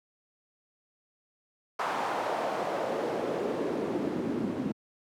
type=noise with band-pass filter sweep; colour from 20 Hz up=pink; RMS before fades=-31 dBFS; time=1.79-4.72 s; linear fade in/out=5 ms; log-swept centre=950 to 230 Hz; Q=1.9; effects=high-pass 150 Hz 12 dB/octave